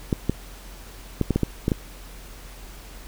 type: clicks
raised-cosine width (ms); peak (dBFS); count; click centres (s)
3; -7; 8; 0.128 / 0.296 / 1.213 / 1.307 / 1.36 / 1.433 / 1.681 / 1.718
effects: added 44 Hz sine -41 dBFS peak until 3.07 s + pink hiss -45 dBFS RMS until 3.07 s